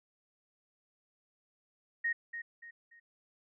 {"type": "tone with echo", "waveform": "sine", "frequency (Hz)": 1864.7, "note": "A#6", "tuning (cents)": 0, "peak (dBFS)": -29, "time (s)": [2.04, 2.13], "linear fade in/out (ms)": 10, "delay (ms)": 290, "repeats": 3, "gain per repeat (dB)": -9, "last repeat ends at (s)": 3, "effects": []}